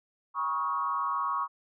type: tone with frequency modulation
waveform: sine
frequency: 1108.7 Hz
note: C#6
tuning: in tune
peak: -27 dBFS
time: 0.34-1.48 s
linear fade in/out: 50 ms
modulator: 147 Hz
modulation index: 0.95
effects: none